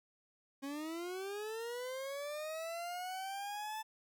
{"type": "linear sweep", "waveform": "40% pulse", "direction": "up", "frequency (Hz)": [270.3, 880], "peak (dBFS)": -39, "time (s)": [0.62, 3.83], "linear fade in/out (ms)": 20, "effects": []}